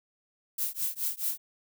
violet noise with tremolo, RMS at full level -28 dBFS, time 0.58-1.38 s, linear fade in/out 5 ms, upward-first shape triangle, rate 4.7 Hz, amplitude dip 100%, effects none

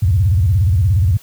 sine tone with vibrato, 90.9 Hz, F#2, 30 cents flat, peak -9 dBFS, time 0.02-1.17 s, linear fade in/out 5 ms, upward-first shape square, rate 17 Hz, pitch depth 260 cents each way, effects white hiss -45 dBFS RMS until 1.22 s + high-pass 60 Hz 12 dB/octave

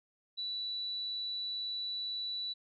sine tone, 3951 Hz, B7, in tune, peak -35 dBFS, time 0.37-2.54 s, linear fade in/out 20 ms, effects none

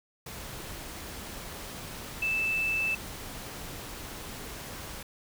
sine tone in noise, 2637 Hz, E7, in tune, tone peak -26 dBFS, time 2.22-2.95 s, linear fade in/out 5 ms, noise pink, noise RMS -41 dBFS, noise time 0.26-5.03 s, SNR +12 dB, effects none

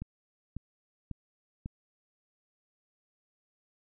click train, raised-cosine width 5 ms, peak -25 dBFS, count 4, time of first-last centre 0.02-1.659 s, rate 1.83 Hz, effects none

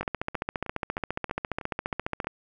two click trains, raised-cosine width 0.5 ms, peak -23 / -13 dBFS, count 8 / 34, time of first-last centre 0.03-2.245 / 0.01-2.27 s, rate 3.16 / 14.6 Hz, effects none

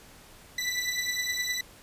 20% pulse beating tone pair, 1975.5 / 1985.2 Hz, B6 / B6, 0 / +8 cents, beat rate 9.7 Hz, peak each -26 dBFS, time 0.58-1.61 s, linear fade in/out 5 ms, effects pink hiss -52 dBFS RMS until 1.82 s + resampled to 32000 Hz

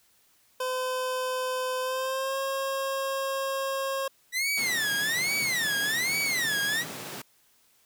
25% pulse tone with pitch glide, 511 to 540.8 Hz, C5 to C#5, -41 to -43 cents, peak -24 dBFS, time 0.6-4.08 s, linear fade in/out 5 ms, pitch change +98 cents, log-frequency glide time 1.81-2.38 s
sawtooth tone with vibrato, 1926 Hz, B6, 44 cents flat, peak -22 dBFS, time 4.32-6.85 s, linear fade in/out 50 ms, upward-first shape sine, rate 1.2 Hz, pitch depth 290 cents each way
pink high-pass noise, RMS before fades -39 dBFS, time 4.57-7.22 s, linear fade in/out 5 ms, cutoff 120 Hz, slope 48 dB/octave
effects white hiss -64 dBFS RMS until 7.85 s

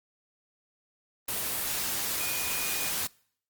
sine tone in noise, 2458 Hz, D#7, 22 cents flat, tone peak -37 dBFS, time 2.2-2.9 s, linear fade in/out 5 ms, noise white, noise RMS -31 dBFS, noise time 1.28-3.07 s, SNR -9 dB, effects noise-tail reverb RT60 0.6 s tail -25 dB re dry + Opus 24 kbps

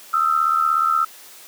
sine tone pair together, 1261 / 1337.7 Hz, D#6 / E6, +23 / +25 cents, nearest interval minor second, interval 102 cents, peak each -20 / -17 dBFS, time 0.13-1.05 s, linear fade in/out 10 ms, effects white hiss -43 dBFS RMS until 1.47 s + high-pass 300 Hz 12 dB/octave

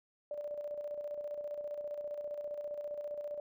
sine tone with tremolo, 587.3 Hz, D5, in tune, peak -36 dBFS, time 0.31-3.4 s, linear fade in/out 2 ms, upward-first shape square, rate 15 Hz, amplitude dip 45%, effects none

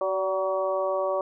harmonic tone with a mistuned harmonic, 188.6 Hz, F#3, 33 cents sharp, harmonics 2 / 3 / 4 / 5 / 6, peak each -32 / -25 / -35 / -35 / -32 dBFS, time 0.01-1.21 s, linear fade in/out 2 ms, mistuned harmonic 3, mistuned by +28 cents, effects none

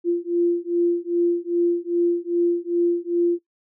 sine beating tone pair, 344.5 / 347 Hz, F4 / F4, -24 / -11 cents, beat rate 2.5 Hz, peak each -21 / -21 dBFS, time 0.04-3.39 s, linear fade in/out 50 ms, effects noise-tail reverb RT60 0.1 s tail -18 dB re dry

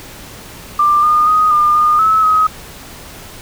sine tone with pitch steps, 1187 / 1218 / 1248 / 1205 / 1219 / 1297 / 1266 Hz, D6 / D#6 / D#6 / D6 / D#6 / E6 / D#6, +18 / -37 / +5 / +44 / -36 / -28 / +30 cents, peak -8 dBFS, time 0.79-2.47 s, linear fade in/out 5 ms, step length 240 ms, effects pink hiss -34 dBFS RMS until 3.41 s

